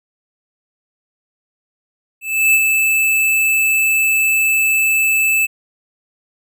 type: tone with ADSR envelope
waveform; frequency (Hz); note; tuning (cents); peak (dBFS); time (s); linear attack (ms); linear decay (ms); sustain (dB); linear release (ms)
square; 2627; E7; -7; -9; 2.21-5.47; 330; 48; -4; 23
effects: none